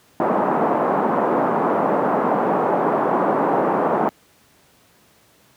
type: band-pass noise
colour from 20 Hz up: white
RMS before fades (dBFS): -19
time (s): 0.2-4.09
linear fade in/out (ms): 0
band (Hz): 180 to 1000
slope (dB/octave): 24
effects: pink hiss -55 dBFS RMS until 5.56 s + high-pass 100 Hz 12 dB/octave